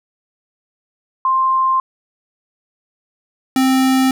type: tone pair in turn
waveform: sine / square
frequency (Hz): 1051 / 262.3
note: C6 / C4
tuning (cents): +7 / +4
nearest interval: 2 octaves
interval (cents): 2403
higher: first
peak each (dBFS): -12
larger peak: neither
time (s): 1.25-1.8 / 3.56-4.11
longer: neither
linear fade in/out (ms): 2
effects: none